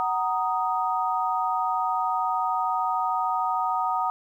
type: chord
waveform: sine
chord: D# minor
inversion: first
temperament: just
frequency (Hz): 746.7 / 933.4 / 1244.5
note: F#5 / A#5 / D#6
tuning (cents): +16 / +2 / 0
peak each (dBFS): -27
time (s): 0-4.1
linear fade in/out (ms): 0
effects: 10-bit